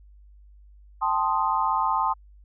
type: chord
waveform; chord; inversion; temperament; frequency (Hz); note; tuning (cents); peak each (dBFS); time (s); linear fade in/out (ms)
sine; A half-diminished seventh; third; equal; 784 / 880 / 1046.5 / 1244.5; G5 / A5 / C6 / Eb6; 0 / 0 / 0 / 0; -30 / -25 / -25 / -28; 1.01-2.14; 20
effects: added 50 Hz sine -48 dBFS peak until 2.44 s